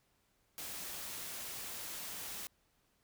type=noise; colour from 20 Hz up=white; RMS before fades=-44 dBFS; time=0.58-2.47 s; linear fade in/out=0 ms; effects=pink hiss -75 dBFS RMS until 3.03 s